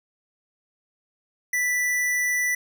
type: tone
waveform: square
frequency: 1975.5 Hz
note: B6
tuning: in tune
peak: -22 dBFS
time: 1.53-2.55 s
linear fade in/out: 5 ms
effects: none